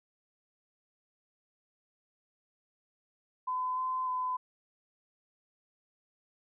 sine tone with pitch steps, 1014 / 1026 / 1012 Hz, B5 / C6 / B5, +45 / -34 / +42 cents, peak -30 dBFS, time 3.47-4.37 s, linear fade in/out 10 ms, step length 300 ms, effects none

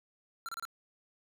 square tone bursts, 1364 Hz, F6, 41 cents flat, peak -38 dBFS, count 4, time 0.46-0.652 s, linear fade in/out 0 ms, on 27 ms, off 28 ms, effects none

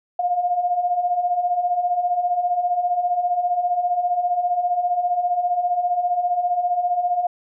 sine beating tone pair, 698.5 / 713.5 Hz, F5 / F5, 0 / +37 cents, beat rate 15 Hz, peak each -25 / -19 dBFS, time 0.19-7.27 s, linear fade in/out 5 ms, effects none

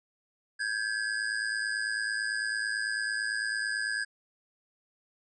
square ring-modulated tone, 1635 Hz, G#6, 28 cents flat, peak -27 dBFS, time 0.59-4.05 s, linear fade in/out 20 ms, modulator 54.5 Hz, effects resampled to 22050 Hz

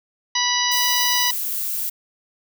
harmonic tone, 981 Hz, B5, 12 cents flat, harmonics 1 / 2 / 3 / 4 / 5 / 6, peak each -25 / -25 / -25 / -25 / -25 / -25 dBFS, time 0.35-1.31 s, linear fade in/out 5 ms
violet noise, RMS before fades -25 dBFS, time 0.71-1.9 s, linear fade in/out 10 ms
effects none

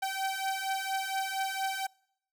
sawtooth beating tone pair, 770 / 774.3 Hz, G5 / G5, -31 / -22 cents, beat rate 4.3 Hz, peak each -30 dBFS, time 0.02-1.87 s, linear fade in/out 10 ms, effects noise-tail reverb RT60 0.7 s tail -26 dB re dry

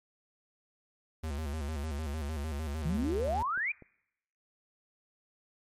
square tone with vibrato, 75 Hz, D2, 37 cents sharp, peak -34 dBFS, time 1.23-3.43 s, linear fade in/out 10 ms, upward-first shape square, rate 6.6 Hz, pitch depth 93 cents each way
sine exponential sweep, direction up, 146.83 to 2489 Hz, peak -29 dBFS, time 2.85-3.72 s, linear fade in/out 5 ms
clicks, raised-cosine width 2 ms, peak -37 dBFS, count 2, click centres 3.576 / 3.823 s
effects noise-tail reverb RT60 0.8 s tail -26 dB re dry + MP3 64 kbps

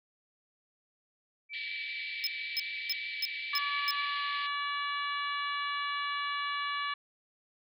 sine tone with vibrato, 2310 Hz, D7, 29 cents flat, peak -37 dBFS, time 1.49-4.09 s, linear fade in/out 50 ms, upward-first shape triangle, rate 5.2 Hz, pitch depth 11 cents each way
white band-pass noise, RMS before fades -43 dBFS, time 1.53-4.47 s, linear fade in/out 10 ms, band 1800 to 4400 Hz, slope 96 dB/octave
square tone bursts, 5150 Hz, E8, 41 cents flat, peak -29 dBFS, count 6, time 2.24-3.908 s, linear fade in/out 0 ms, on 28 ms, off 300 ms
harmonic tone, 574 Hz, D5, 40 cents flat, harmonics 2 / 3 / 4 / 5 / 6 / 7, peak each -34 / -38 / -40 / -42 / -44 / -45 dBFS, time 3.53-6.94 s, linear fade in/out 5 ms
effects none

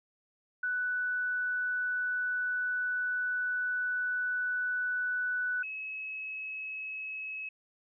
sine tone pair in turn, 1487 / 2573 Hz, F#6 / E7, +8 / -43 cents, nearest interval major sixth, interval 949 cents, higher second, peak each -29 / -36 dBFS, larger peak first, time 0.63-5.63 / 5.63-7.49 s, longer first, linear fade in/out 5 ms, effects none

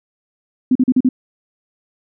sine tone bursts, 254.8 Hz, C4, 46 cents flat, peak -9 dBFS, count 5, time 0.71-1.09 s, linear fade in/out 5 ms, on 44 ms, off 40 ms, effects none

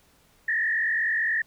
sine tone with frequency modulation, 1818 Hz, A#6, 44 cents flat, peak -22 dBFS, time 0.48-1.42 s, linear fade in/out 5 ms, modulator 44.6 Hz, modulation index 1.9, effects pink hiss -61 dBFS RMS until 1.46 s

